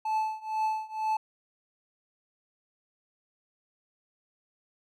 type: tone with tremolo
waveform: triangle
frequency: 871 Hz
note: A5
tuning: 18 cents flat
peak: -22 dBFS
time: 0.05-1.17 s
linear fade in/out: 5 ms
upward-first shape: triangle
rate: 2.1 Hz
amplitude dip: 95%
effects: none